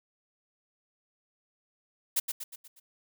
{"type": "noise with echo", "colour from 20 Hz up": "blue", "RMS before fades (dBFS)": -26, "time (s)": [2.16, 2.2], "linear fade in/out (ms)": 10, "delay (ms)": 120, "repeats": 5, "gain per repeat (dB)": -6, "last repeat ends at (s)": 2.8, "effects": []}